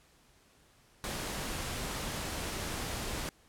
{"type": "noise", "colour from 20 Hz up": "pink", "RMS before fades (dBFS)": -37, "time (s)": [1.04, 3.29], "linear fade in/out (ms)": 0, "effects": ["pink hiss -64 dBFS RMS until 3.48 s", "low-pass 12000 Hz 12 dB/octave"]}